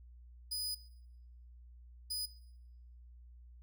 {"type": "tone bursts at uneven times", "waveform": "sawtooth", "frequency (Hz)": 4978, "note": "D#8", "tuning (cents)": 0, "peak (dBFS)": -33, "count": 2, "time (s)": [[0.51, 0.75], [2.1, 2.26]], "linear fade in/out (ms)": 10, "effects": ["noise-tail reverb RT60 0.9 s tail -20 dB re dry", "added 60 Hz sine -53 dBFS peak until 3.62 s"]}